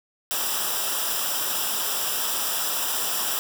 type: noise with comb filter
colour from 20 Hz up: white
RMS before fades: -26 dBFS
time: 0.31-3.39 s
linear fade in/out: 0 ms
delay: 0.46 ms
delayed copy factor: -0.75
effects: none